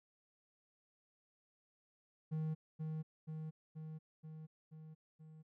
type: tone with echo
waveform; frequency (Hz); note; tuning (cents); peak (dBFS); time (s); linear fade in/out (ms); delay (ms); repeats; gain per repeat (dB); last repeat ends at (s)
triangle; 157; D#3; +16; -34; 2.31-2.55; 20; 480; 6; -3; 5.43
effects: none